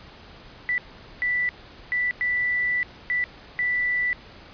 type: tone bursts at uneven times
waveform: sine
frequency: 1973 Hz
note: B6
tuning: 2 cents flat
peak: -21 dBFS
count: 6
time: 0.69-0.78 / 1.22-1.49 / 1.92-2.11 / 2.21-2.83 / 3.1-3.24 / 3.59-4.13 s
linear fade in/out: 0 ms
effects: pink hiss -46 dBFS RMS until 4.53 s + resampled to 11025 Hz